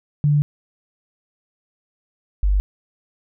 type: tone pair in turn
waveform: sine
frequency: 146.83 / 49 Hz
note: D3 / G1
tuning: 0 / 0 cents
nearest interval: octave + perfect fifth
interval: 1900 cents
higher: first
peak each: -13 / -14 dBFS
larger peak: first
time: 0.24-0.42 / 2.43-2.6 s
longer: first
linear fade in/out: 0 ms
effects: none